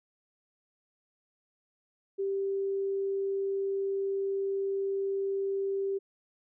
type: tone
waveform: sine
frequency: 392 Hz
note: G4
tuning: in tune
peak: -28 dBFS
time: 2.18-5.99 s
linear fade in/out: 20 ms
effects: none